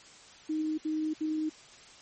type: tone bursts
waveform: sine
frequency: 311.1 Hz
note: D#4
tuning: in tune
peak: -28 dBFS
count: 3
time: 0.49-1.496 s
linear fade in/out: 10 ms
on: 290 ms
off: 68 ms
effects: white hiss -53 dBFS RMS until 2.01 s + MP3 32 kbps